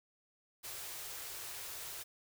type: band-stop noise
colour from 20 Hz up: white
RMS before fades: -45 dBFS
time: 0.63-2.04 s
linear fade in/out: 20 ms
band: 150 to 320 Hz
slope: 48 dB/octave
effects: none